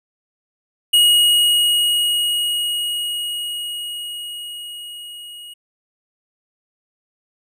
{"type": "tone with level ramp", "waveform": "square", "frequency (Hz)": 2889, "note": "F#7", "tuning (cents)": -42, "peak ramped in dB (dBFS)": [-10, -35], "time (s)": [0.93, 5.54], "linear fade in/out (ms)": 10, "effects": []}